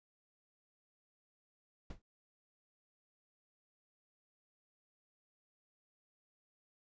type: noise with exponential decay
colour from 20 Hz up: brown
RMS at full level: -38 dBFS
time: 1.9-2.02 s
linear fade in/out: 5 ms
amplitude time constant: 24 ms
effects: resampled to 16000 Hz